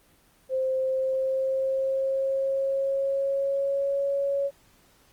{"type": "tone with pitch glide", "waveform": "sine", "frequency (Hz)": [523.3, 557.6], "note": ["C5", "C#5"], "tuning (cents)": [0, 10], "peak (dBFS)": -23, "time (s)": [0.49, 4.51], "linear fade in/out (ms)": 50, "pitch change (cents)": 110, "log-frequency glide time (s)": [0.76, 4.06], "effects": ["pink hiss -60 dBFS RMS until 5.12 s", "Opus 24 kbps"]}